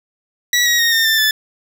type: tone with pitch steps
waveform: 20% pulse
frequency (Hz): 1941 / 1900 / 1859.8 / 1820.5 / 1782 / 1744.3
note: B6 / A#6 / A#6 / A#6 / A6 / A6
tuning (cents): -31 / +33 / -5 / -41 / +22 / -16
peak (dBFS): -7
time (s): 0.53-1.31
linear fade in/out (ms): 2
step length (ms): 130
effects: none